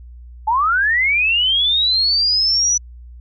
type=linear sweep; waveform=sine; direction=up; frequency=838 to 5960 Hz; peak=-13 dBFS; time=0.47-2.78 s; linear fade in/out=10 ms; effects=added 60 Hz sine -35 dBFS peak until 3.2 s